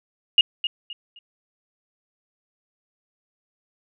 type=tone with echo; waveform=sine; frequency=2855 Hz; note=F7; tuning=37 cents sharp; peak=-10 dBFS; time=0.38-0.41 s; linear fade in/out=2 ms; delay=260 ms; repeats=3; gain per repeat=-11 dB; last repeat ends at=1.19 s; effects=none